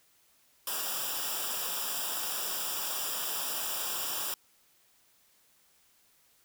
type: noise with comb filter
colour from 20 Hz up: white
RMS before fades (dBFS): -34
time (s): 0.67-4.34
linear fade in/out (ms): 2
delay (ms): 0.47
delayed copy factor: -0.8
effects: white hiss -66 dBFS RMS until 6.44 s